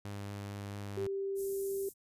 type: tone with vibrato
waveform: sawtooth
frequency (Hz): 101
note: G#2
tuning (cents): -48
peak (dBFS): -36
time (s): 0.05-1.07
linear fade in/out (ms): 0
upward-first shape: sine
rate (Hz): 4.5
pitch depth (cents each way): 8
type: tone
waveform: sine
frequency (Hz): 392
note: G4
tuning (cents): 0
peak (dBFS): -33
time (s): 0.97-1.89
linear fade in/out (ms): 5
type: band-stop noise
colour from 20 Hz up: white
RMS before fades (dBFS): -46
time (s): 1.35-1.94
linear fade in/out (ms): 50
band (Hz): 260 to 7200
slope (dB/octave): 24
effects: resampled to 32000 Hz